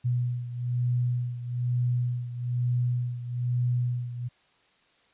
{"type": "beating tone pair", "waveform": "sine", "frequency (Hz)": [122.4, 123.5], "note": ["B2", "B2"], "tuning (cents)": [-15, 0], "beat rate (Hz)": 1.1, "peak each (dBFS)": [-26, -31], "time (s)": [0.04, 4.29], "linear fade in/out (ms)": 20, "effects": ["white hiss -64 dBFS RMS until 5.13 s", "resampled to 8000 Hz"]}